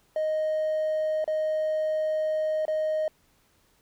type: tone with dropouts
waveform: triangle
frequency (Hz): 622.3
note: D#5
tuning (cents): 0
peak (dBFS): -21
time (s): 0.16-3.08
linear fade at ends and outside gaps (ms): 2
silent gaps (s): 1.243-1.277 / 2.653-2.68
effects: tanh soft clip ceiling -19 dBFS + pink hiss -65 dBFS RMS until 3.81 s